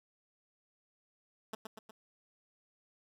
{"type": "tone with echo", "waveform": "10% pulse", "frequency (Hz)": 219, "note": "A3", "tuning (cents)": -8, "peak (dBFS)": -30, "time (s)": [1.53, 1.55], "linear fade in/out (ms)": 5, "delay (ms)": 120, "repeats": 3, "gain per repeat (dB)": -4, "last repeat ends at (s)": 1.91, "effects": []}